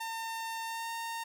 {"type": "tone with pitch glide", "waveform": "sawtooth", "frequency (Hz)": [906, 917.6], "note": ["A#5", "A#5"], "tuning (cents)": [-50, -28], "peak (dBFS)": -32, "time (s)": [0, 1.24], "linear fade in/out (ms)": 10, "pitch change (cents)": 22, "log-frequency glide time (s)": [0.64, 0.9], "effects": []}